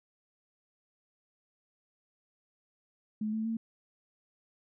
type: tone with pitch steps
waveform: sine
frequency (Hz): 214.5 / 220 / 225.7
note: A3 / A3 / A3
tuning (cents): -44 / 0 / +44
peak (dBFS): -30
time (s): 3.21-3.57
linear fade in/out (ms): 5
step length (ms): 120
effects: none